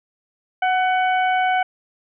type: harmonic tone with a mistuned harmonic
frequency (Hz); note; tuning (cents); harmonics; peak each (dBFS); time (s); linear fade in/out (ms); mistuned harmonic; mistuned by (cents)
750; F#5; +23; 1 / 2 / 3 / 4; -17 / -24 / -27 / -34; 0.62-1.63; 5; 1; -22
effects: none